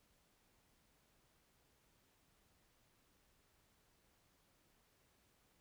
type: silence
effects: pink hiss -75 dBFS RMS until 5.6 s